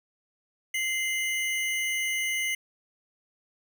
square tone pair together, 2082 / 2944 Hz, C7 / F#7, -9 / -9 cents, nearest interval tritone, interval 600 cents, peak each -28 / -34 dBFS, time 0.74-2.55 s, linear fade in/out 5 ms, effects none

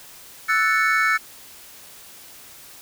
triangle chord, F# minor seventh, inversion third, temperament equal, 1318.5 / 1480 / 1760 / 2217 Hz, E6 / F#6 / A6 / C#7, 0 / 0 / 0 / 0 cents, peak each -20 / -22 / -20 / -21 dBFS, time 0.48-1.18 s, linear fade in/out 20 ms, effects white hiss -44 dBFS RMS until 2.81 s

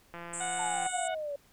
click train, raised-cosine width 0.5 ms, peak -28 dBFS, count 125, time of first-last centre 0.14-0.865 s, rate 171 Hz
pink band-pass noise, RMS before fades -39 dBFS, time 0.33-1.08 s, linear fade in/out 5 ms, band 7500 to 8600 Hz, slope 96 dB/octave
harmonic tone, 734 Hz, F#5, 14 cents flat, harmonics 1 / 2 / 3 / 4 / 5, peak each -34 / -40 / -44 / -46 / -48 dBFS, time 0.4-1.15 s, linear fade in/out 10 ms
sine exponential sweep, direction down, 889 to 560 Hz, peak -33 dBFS, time 0.59-1.36 s, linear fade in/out 5 ms
effects pink hiss -63 dBFS RMS until 1.52 s

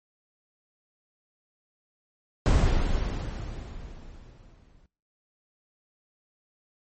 brown noise with exponential decay, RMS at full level -18 dBFS, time 2.46-4.86 s, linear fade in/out 1 ms, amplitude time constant 520 ms, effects noise-tail reverb RT60 0.5 s tail -25 dB re dry + MP3 32 kbps

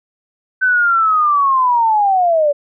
sine linear sweep, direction down, 1531 to 565 Hz, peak -10 dBFS, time 0.61-2.53 s, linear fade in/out 20 ms, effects none

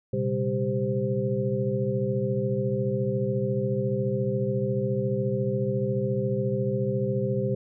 sine tone cluster, 118.7 / 132.9 / 199.7 / 393.7 / 519 Hz, A#2 / C3 / G3 / G4 / C5, +32 / +27 / +32 / +8 / -14 cents, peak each -30 dBFS, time 0.13-7.55 s, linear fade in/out 5 ms, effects none

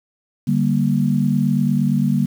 sine chord, G minor, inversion second, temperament just, 147 / 196 / 235.2 Hz, D3 / G3 / Bb3, +2 / 0 / +16 cents, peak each -19 dBFS, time 0.47-2.26 s, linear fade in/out 10 ms, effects 7-bit

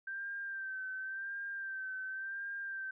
sine tone with vibrato, 1566 Hz, G6, 2 cents flat, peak -38 dBFS, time 0.07-2.91 s, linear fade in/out 5 ms, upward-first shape sine, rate 0.92 Hz, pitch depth 41 cents each way, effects none

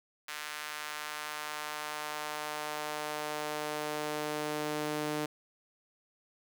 sawtooth tone with high-pass filter sweep, 150.8 Hz, D3, 46 cents sharp, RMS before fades -37 dBFS, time 0.28-5.26 s, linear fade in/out 5 ms, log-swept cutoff 1600 to 310 Hz, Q 1.1, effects none

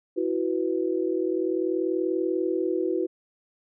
sine chord, E suspended second, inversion none, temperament equal, 329.6 / 370 / 493.9 Hz, E4 / F#4 / B4, 0 / 0 / 0 cents, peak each -27 / -26 / -31 dBFS, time 0.16-3.07 s, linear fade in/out 20 ms, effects none

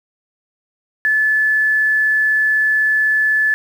sine tone with quantisation, 1732 Hz, A6, 28 cents flat, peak -12 dBFS, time 1.05-3.54 s, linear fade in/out 0 ms, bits 7, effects none

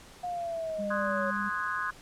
sine exponential sweep, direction down, 720 to 550 Hz, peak -31 dBFS, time 0.23-1.31 s, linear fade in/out 10 ms
sine tone, 201.5 Hz, G3, 48 cents sharp, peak -34 dBFS, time 0.78-1.5 s, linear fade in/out 20 ms
sine chord, Ab dominant seventh, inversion first, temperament equal with one note detuned, 1046.5 / 1244.5 / 1480 / 1653.6 Hz, C6 / Eb6 / Gb6 / Ab6, 0 / 0 / 0 / -8 cents, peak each -35 dBFS, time 0.9-1.91 s, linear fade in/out 10 ms
effects pink hiss -52 dBFS RMS until 2.01 s + low-pass 10000 Hz 12 dB/octave

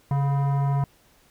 sine tone with frequency modulation, 138.59 Hz, C#3, in tune, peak -17 dBFS, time 0.11-0.84 s, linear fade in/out 2 ms, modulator 845 Hz, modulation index 0.4, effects tanh soft clip ceiling -19 dBFS + pink hiss -59 dBFS RMS until 1.3 s

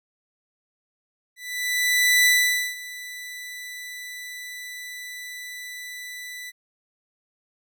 sawtooth tone with ADSR envelope, 1983 Hz, B6, 7 cents sharp, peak -11 dBFS, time 1.36-6.52 s, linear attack 900 ms, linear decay 490 ms, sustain -20 dB, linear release 32 ms, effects none

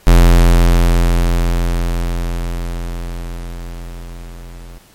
square tone with level ramp, 42.98 Hz, F1, 27 cents flat, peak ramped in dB -4 to -32 dBFS, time 0.07-4.78 s, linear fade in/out 0 ms, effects pink hiss -47 dBFS RMS until 4.94 s + MP3 64 kbps

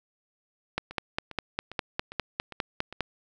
two click trains, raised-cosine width 0.3 ms, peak -24 / -11 dBFS, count 6 / 12, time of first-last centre 0.91-2.926 / 0.78-3.007 s, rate 2.48 / 4.94 Hz, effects none

